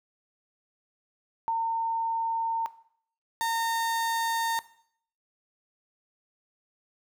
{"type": "tone pair in turn", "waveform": ["sine", "35% pulse"], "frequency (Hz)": [910, 914.8], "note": ["A#5", "A#5"], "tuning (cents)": [-42, -33], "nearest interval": "unison", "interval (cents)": 9, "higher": "second", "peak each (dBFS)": -24, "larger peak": "neither", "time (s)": [[1.48, 2.66], [3.41, 4.59]], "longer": "neither", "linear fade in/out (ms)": 0, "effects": ["noise-tail reverb RT60 0.6 s tail -17 dB re dry"]}